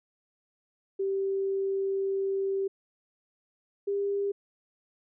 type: tone pair in turn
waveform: sine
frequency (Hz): 389.6 / 400.6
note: G4 / G4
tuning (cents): -11 / +38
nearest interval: unison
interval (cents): 49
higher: second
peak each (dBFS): -26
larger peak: neither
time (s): 0.99-2.68 / 3.87-4.32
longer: first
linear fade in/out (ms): 10
effects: none